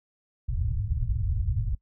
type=low-pass noise; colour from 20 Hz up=white; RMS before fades=-27 dBFS; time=0.48-1.75 s; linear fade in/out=10 ms; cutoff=120 Hz; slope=48 dB/octave; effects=noise-tail reverb RT60 0.1 s tail -20 dB re dry